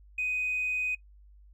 triangle tone with tanh clipping, 2500 Hz, D#7, 8 cents sharp, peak -28 dBFS, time 0.18-0.95 s, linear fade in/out 5 ms, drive 4 dB, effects noise-tail reverb RT60 0.1 s tail -20 dB re dry + added 50 Hz sine -52 dBFS peak until 1.53 s

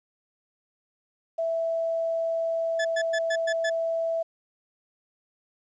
sine tone, 659.3 Hz, E5, in tune, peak -24 dBFS, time 1.38-4.23 s, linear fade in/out 10 ms
40% pulse tone bursts, 1727 Hz, A6, 33 cents flat, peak -26 dBFS, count 6, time 2.79-3.7 s, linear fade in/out 10 ms, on 60 ms, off 110 ms
effects resampled to 16000 Hz + 10-bit

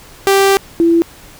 sawtooth / sine tone pair in turn, 392 / 335.4 Hz, G4 / E4, 0 / +30 cents, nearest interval minor third, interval 270 cents, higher first, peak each -4 / -7 dBFS, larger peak first, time 0.27-0.57 / 0.8-1.02 s, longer first, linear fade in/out 0 ms, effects pink hiss -39 dBFS RMS until 1.39 s

